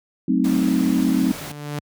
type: chord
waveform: sine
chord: F# diminished seventh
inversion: none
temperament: equal with one note detuned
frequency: 187.8 / 220 / 261.6 / 311.1 Hz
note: F#3 / A3 / C4 / Eb4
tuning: +26 / 0 / 0 / 0 cents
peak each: -22 / -23 / -19 / -23 dBFS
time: 0.28-1.32 s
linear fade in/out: 5 ms
type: noise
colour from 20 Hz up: pink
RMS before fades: -33 dBFS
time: 0.44-1.52 s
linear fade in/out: 5 ms
type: tone with exponential growth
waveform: sawtooth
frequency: 146.83 Hz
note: D3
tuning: in tune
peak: -20 dBFS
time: 0.87-1.79 s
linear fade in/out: 2 ms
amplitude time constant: 200 ms
effects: high-pass 80 Hz 12 dB/octave